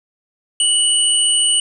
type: tone pair together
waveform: sine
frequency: 2946 / 8828 Hz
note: F#7 / C#9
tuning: -8 / -8 cents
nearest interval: octave + perfect fifth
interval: 1900 cents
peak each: -15 dBFS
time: 0.6-1.6 s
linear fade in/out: 2 ms
effects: none

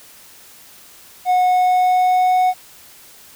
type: tone with pitch glide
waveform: triangle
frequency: 730 to 736.8 Hz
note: F#5 to F#5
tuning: -24 to -7 cents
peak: -10 dBFS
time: 1.25-2.54 s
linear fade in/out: 50 ms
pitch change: +17 cents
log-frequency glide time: 1.46-2.41 s
effects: white hiss -44 dBFS RMS until 3.35 s

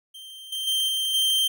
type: tone with level steps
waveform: 45% pulse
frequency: 3144 Hz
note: G7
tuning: 4 cents sharp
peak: -39 / -27 / -21 / -23 / -19 dBFS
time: 0.14-1.48 s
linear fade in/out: 10 ms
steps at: 0.52 / 0.67 / 0.88 / 1.14 s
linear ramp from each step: 5 ms
effects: none

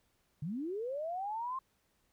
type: linear sweep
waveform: sine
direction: up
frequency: 135 to 1072 Hz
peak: -35 dBFS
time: 0.42-1.59 s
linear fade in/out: 5 ms
effects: pink hiss -75 dBFS RMS until 2.12 s

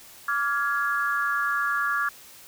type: tone cluster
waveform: sine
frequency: 1159 / 1399 / 1670 Hz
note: D6 / F6 / G#6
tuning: -23 / +3 / +9 cents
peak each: -27 dBFS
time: 0.28-2.09 s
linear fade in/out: 5 ms
effects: white hiss -48 dBFS RMS until 2.47 s

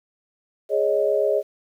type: chord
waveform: sine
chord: Ab suspended fourth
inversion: none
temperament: equal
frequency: 415.3 / 554.4 / 622.3 Hz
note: Ab4 / Db5 / Eb5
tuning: 0 / 0 / 0 cents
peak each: -22 dBFS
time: 0.69-1.43 s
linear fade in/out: 50 ms
effects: 9-bit

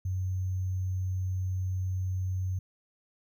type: tone with sample-and-hold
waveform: sine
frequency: 92.9 Hz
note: F#2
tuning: 7 cents sharp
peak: -28 dBFS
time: 0.05-2.59 s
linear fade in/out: 5 ms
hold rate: 6300 Hz
effects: none

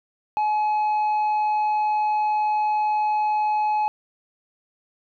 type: tone with tanh clipping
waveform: sine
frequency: 849 Hz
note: G#5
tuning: 38 cents sharp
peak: -20 dBFS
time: 0.37-3.88 s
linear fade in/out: 0 ms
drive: 4 dB
effects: none

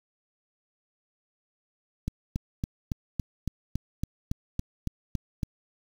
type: click train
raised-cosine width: 5 ms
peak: -16 dBFS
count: 13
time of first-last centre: 2.08-5.432 s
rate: 3.58 Hz
effects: 7-bit

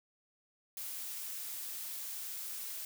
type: noise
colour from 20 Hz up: blue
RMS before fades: -42 dBFS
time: 0.77-2.85 s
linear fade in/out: 2 ms
effects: none

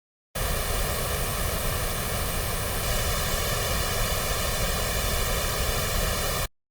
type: noise with comb filter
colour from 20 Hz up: pink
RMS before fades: -26 dBFS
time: 0.35-6.46 s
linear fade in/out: 10 ms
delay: 1.7 ms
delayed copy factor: +0.95
effects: Opus 32 kbps

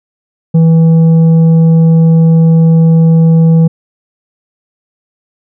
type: tone with tanh clipping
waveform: sine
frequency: 163.3 Hz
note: E3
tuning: 16 cents flat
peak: -4 dBFS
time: 0.54-3.68 s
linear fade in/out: 10 ms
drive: 6 dB
effects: none

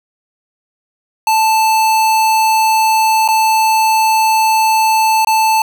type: tone with dropouts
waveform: square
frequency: 880 Hz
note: A5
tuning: in tune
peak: -10 dBFS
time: 1.27-5.62 s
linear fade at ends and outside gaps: 2 ms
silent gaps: 3.278-3.286 / 5.248-5.271 s
effects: none

